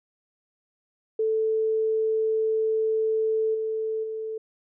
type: tone with level steps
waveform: sine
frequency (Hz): 440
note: A4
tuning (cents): 0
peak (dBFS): -21 / -25 / -29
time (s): 1.19-4.38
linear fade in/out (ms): 5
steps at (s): 3.54 / 4.03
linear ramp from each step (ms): 10
effects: none